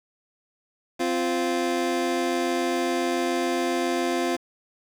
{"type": "tone pair together", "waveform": "25% pulse", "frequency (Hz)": [260.3, 347.5], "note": ["C4", "F4"], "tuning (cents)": [-9, -9], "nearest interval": "perfect fourth", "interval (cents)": 500, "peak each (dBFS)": [-23, -21], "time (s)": [0.99, 4.37], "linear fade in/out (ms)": 20, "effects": ["low-pass 9000 Hz 12 dB/octave", "7-bit"]}